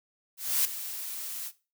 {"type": "noise with ADSR envelope", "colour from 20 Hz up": "blue", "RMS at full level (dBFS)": -24, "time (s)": [0.37, 1.52], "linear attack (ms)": 280, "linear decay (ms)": 3, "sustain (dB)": -13, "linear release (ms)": 53, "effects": ["noise-tail reverb RT60 0.3 s tail -17 dB re dry"]}